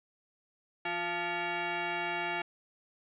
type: tone with frequency modulation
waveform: sine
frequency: 690 Hz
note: F5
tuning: 21 cents flat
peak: -31 dBFS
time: 0.85-2.42 s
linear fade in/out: 5 ms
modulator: 521 Hz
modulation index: 4.1
effects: none